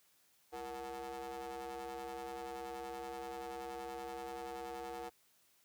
30% pulse ring-modulated tone, 133.5 Hz, C3, 35 cents sharp, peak -37 dBFS, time 0.52-5.1 s, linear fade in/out 20 ms, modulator 606 Hz, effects white hiss -71 dBFS RMS until 5.64 s + high-pass 80 Hz 12 dB/octave

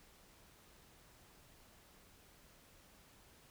silence, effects pink hiss -64 dBFS RMS until 3.5 s

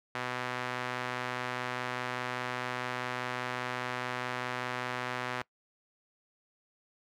sawtooth tone with band-pass filter, 124.9 Hz, B2, 20 cents sharp, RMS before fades -36 dBFS, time 0.15-5.42 s, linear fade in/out 0 ms, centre 1600 Hz, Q 1, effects noise-tail reverb RT60 0.1 s tail -22 dB re dry

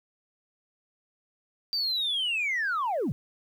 sine linear sweep, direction down, 4700 to 104.3 Hz, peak -24 dBFS, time 1.73-3.12 s, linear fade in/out 0 ms, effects tanh soft clip ceiling -23 dBFS + 10-bit

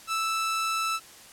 sawtooth tone, 1318.5 Hz, E6, in tune, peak -22 dBFS, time 0.07-1 s, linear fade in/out 50 ms, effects white hiss -49 dBFS RMS until 1.32 s + low-pass 11000 Hz 12 dB/octave

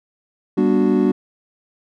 triangle chord, G major seventh, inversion none, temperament equal with one note detuned, 196 / 241.6 / 293.7 / 370 Hz, G3 / B3 / D4 / F#4, 0 / -38 / 0 / 0 cents, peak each -17 dBFS, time 0.57-1.12 s, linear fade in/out 10 ms, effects none

